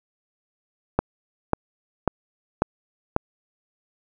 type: click train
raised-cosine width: 1 ms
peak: -4 dBFS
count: 5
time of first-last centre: 0.99-3.164 s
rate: 1.84 Hz
effects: none